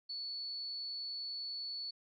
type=tone; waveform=sine; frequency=4435 Hz; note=C#8; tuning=in tune; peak=-39 dBFS; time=0.09-1.91 s; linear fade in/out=10 ms; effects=none